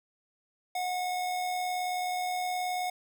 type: tone with amplitude modulation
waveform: square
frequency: 728 Hz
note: F#5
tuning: 28 cents flat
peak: -29 dBFS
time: 0.75-2.9 s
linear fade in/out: 5 ms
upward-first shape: sine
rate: 78.9 Hz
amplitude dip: 30%
effects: none